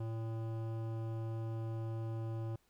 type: tone with hard clipping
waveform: sine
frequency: 112.7 Hz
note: A2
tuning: 42 cents sharp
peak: -39 dBFS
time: 0-2.56 s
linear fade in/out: 5 ms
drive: 15 dB
effects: pink hiss -74 dBFS RMS until 2.69 s